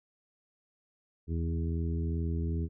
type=harmonic tone with a mistuned harmonic; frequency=82.41 Hz; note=E2; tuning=in tune; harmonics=1 / 2 / 3 / 4 / 5; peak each=-30 / -36 / -40 / -42 / -44 dBFS; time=1.27-2.69 s; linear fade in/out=50 ms; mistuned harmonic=1; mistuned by=-42 cents; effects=none